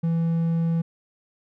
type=tone; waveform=triangle; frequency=165.9 Hz; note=E3; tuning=11 cents sharp; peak=-18 dBFS; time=0.03-0.82 s; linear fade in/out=10 ms; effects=none